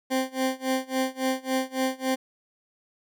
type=tone with tremolo; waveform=20% pulse; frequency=261.6 Hz; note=C4; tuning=in tune; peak=-17 dBFS; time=0.1-2.16 s; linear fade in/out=20 ms; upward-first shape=sine; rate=3.6 Hz; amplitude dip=95%; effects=none

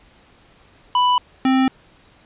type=tone pair in turn; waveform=square; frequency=991 / 262.5 Hz; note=B5 / C4; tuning=+6 / +6 cents; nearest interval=octave + major seventh; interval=2300 cents; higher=first; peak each=-14 dBFS; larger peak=neither; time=0.95-1.18 / 1.45-1.68 s; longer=neither; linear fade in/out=2 ms; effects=pink hiss -52 dBFS RMS until 2.25 s + resampled to 8000 Hz

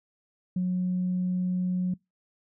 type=tone; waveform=sine; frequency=181.9 Hz; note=F#3; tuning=29 cents flat; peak=-23 dBFS; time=0.56-1.94 s; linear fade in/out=5 ms; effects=noise-tail reverb RT60 0.2 s tail -25 dB re dry + tanh soft clip ceiling -20 dBFS

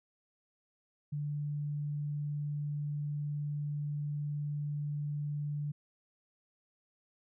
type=tone; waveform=sine; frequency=146.83 Hz; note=D3; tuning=in tune; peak=-33 dBFS; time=1.12-5.72 s; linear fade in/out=10 ms; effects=none

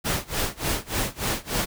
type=noise with tremolo; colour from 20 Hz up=pink; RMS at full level=-24 dBFS; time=0.04-1.66 s; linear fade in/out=20 ms; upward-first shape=sine; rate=3.4 Hz; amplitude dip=95%; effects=none

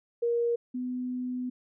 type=tone pair in turn; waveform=sine; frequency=471.3 / 250.7 Hz; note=A#4 / B3; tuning=+19 / +26 cents; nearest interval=major seventh; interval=1093 cents; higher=first; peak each=-24 / -30 dBFS; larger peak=first; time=0.22-0.56 / 0.74-1.5 s; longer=second; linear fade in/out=10 ms; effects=none

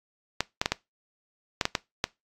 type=clicks; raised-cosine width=0.2 ms; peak=-6 dBFS; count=8; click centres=0.406 / 0.615 / 0.659 / 0.72 / 1.612 / 1.654 / 1.752 / 2.041 s; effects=noise-tail reverb RT60 0.2 s tail -21 dB re dry + AAC 64 kbps

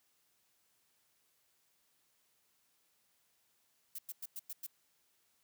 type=noise bursts; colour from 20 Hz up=violet; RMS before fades=-43 dBFS; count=6; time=3.95-4.666 s; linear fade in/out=5 ms; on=36 ms; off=100 ms; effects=white hiss -75 dBFS RMS until 5.43 s + high-pass 60 Hz 12 dB/octave

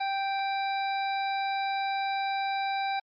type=harmonic tone with a mistuned harmonic; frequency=784 Hz; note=G5; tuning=in tune; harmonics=1 / 2 / 3 / 5 / 6; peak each=-28 / -39 / -37 / -40 / -48 dBFS; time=0-3 s; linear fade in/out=10 ms; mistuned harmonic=6; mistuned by=+58 cents; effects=Opus 32 kbps

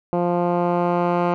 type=tone with low-pass filter sweep; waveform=10% pulse; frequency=174.9 Hz; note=F3; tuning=3 cents sharp; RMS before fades=-20 dBFS; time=0.13-1.34 s; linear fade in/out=0 ms; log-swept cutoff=730 to 1500 Hz; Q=0.94; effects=none

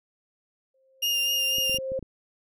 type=tone with exponential growth; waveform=sine; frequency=529 Hz; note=C5; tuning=19 cents sharp; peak=-25 dBFS; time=0.74-1.99 s; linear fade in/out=5 ms; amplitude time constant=270 ms
type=tone with vibrato; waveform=35% pulse; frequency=2817 Hz; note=F7; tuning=14 cents sharp; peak=-21 dBFS; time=1.02-1.78 s; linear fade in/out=10 ms; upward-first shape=sine; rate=4 Hz; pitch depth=18 cents each way
type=clicks; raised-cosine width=3 ms; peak=-27 dBFS; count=7; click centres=1.584 / 1.696 / 1.745 / 1.786 / 1.919 / 1.992 / 2.027 s
effects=none

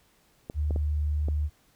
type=clicks; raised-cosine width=2 ms; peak=-21 dBFS; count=4; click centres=0.499 / 0.708 / 0.761 / 1.285 s
type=tone; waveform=sine; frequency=74.7 Hz; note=D2; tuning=30 cents sharp; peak=-24 dBFS; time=0.54-1.5 s; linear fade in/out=50 ms
effects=pink hiss -64 dBFS RMS until 1.75 s

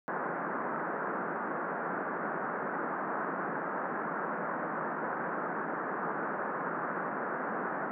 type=band-pass noise; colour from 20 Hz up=white; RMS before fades=-35 dBFS; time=0.08-7.91 s; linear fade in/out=0 ms; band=160 to 1600 Hz; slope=48 dB/octave; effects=none

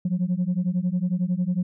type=beating tone pair; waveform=sine; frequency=174.61 / 185.61 Hz; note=F3 / F#3; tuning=0 / +6 cents; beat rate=11 Hz; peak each=-23 dBFS; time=0.05-1.63 s; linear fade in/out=5 ms; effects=tanh soft clip ceiling -17 dBFS

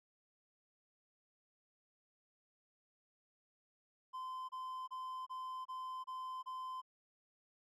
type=tone bursts; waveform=triangle; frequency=1030 Hz; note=C6; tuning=28 cents flat; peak=-40 dBFS; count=7; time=4.13-6.818 s; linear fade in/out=20 ms; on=360 ms; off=28 ms; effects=none

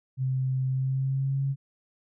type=tone with pitch glide; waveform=sine; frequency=130.81 to 137.15 Hz; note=C3 to C#3; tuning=0 to -18 cents; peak=-24 dBFS; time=0.17-1.56 s; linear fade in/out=50 ms; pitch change=+82 cents; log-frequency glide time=0.68-1.44 s; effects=none

